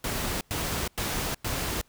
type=noise bursts; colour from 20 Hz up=pink; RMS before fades=-30 dBFS; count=4; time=0.04-1.814 s; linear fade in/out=2 ms; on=370 ms; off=98 ms; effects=pink hiss -63 dBFS RMS until 1.88 s